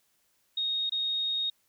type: tone with dropouts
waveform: sine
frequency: 3729 Hz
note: A#7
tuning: in tune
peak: -27 dBFS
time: 0.57-1.5 s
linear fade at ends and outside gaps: 5 ms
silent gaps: 0.896-0.92 s
effects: white hiss -71 dBFS RMS until 1.68 s